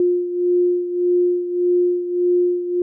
sine beating tone pair, 354.6 / 356.3 Hz, F4 / F4, +26 / +35 cents, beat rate 1.7 Hz, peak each -16 / -22 dBFS, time 0-2.82 s, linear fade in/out 2 ms, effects none

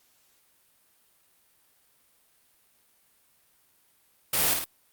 white noise with echo, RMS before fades -25 dBFS, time 4.33-4.54 s, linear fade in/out 5 ms, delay 52 ms, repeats 2, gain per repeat -4 dB, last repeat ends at 4.644 s, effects white hiss -65 dBFS RMS until 4.92 s + Opus 48 kbps

